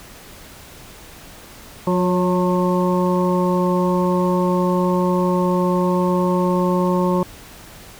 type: harmonic tone with a mistuned harmonic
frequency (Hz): 179.9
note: F#3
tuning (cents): -48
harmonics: 1 / 2 / 3 / 5 / 6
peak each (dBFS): -18 / -21 / -23 / -25 / -26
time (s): 1.87-7.23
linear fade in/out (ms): 2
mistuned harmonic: 3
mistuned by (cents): +29
effects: pink hiss -41 dBFS RMS until 7.99 s